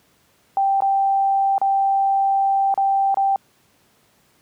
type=tone with dropouts; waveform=sine; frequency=784 Hz; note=G5; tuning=in tune; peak=-15 dBFS; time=0.57-3.36 s; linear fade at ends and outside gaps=1 ms; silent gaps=0.805-0.821 / 1.581-1.615 / 2.741-2.776 / 3.144-3.171 s; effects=pink hiss -59 dBFS RMS until 4.41 s + high-pass 100 Hz 12 dB/octave